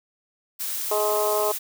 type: noise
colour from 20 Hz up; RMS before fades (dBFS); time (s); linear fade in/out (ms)
blue; -29; 0.59-1.59; 20
type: harmonic tone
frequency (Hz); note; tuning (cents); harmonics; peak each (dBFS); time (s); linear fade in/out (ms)
210.7; G#3; +25; 2 / 3 / 4 / 5 / 6; -25 / -25 / -30 / -29 / -34; 0.91-1.52; 5
effects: none